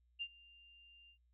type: tone with ADSR envelope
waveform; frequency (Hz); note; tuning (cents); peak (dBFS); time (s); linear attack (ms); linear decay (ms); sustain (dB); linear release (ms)
sine; 2793; F7; -1; -37; 0.19-1.18; 27; 59; -23; 87
effects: added 60 Hz sine -70 dBFS peak until 1.33 s